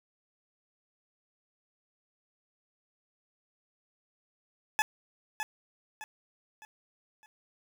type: tone with echo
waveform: 20% pulse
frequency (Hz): 859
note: A5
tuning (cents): -42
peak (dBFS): -19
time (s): 4.79-4.82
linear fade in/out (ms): 0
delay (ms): 610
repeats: 4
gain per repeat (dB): -8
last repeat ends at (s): 7.26
effects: none